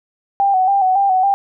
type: tone with vibrato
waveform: sine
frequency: 770 Hz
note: G5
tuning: 31 cents flat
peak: -11 dBFS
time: 0.4-1.34 s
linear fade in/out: 0 ms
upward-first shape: square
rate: 3.6 Hz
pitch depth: 53 cents each way
effects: none